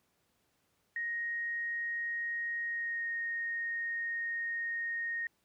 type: tone with pitch glide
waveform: sine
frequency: 1872 to 1858 Hz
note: A#6 to A#6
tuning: +7 to -6 cents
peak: -33 dBFS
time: 0.96-5.27 s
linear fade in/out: 2 ms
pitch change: -13 cents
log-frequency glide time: 2.65-3.07 s
effects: pink hiss -75 dBFS RMS until 5.44 s + high-pass 80 Hz 12 dB/octave